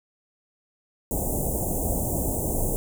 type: band-stop noise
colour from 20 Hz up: pink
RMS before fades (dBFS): -26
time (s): 1.11-2.76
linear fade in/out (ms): 0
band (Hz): 790 to 7300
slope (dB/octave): 48
effects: none